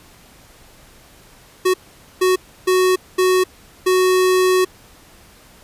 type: tone bursts at uneven times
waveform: square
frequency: 370 Hz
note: F#4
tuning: in tune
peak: -13 dBFS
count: 5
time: 1.65-1.74 / 2.21-2.36 / 2.67-2.96 / 3.18-3.44 / 3.86-4.65 s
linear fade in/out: 10 ms
effects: pink hiss -47 dBFS RMS until 5.63 s + resampled to 32000 Hz